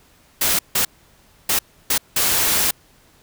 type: noise bursts at uneven times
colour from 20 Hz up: white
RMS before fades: -18 dBFS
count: 5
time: 0.41-0.59 / 0.75-0.85 / 1.49-1.59 / 1.9-1.98 / 2.16-2.71 s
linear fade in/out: 5 ms
effects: pink hiss -54 dBFS RMS until 3.22 s